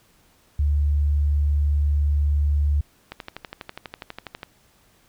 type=tone; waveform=sine; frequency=72.9 Hz; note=D2; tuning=12 cents flat; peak=-17 dBFS; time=0.59-2.81 s; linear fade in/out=5 ms
type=click train; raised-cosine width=0.3 ms; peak=-17 dBFS; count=17; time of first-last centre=3.12-4.431 s; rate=12.2 Hz
effects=pink hiss -59 dBFS RMS until 5.08 s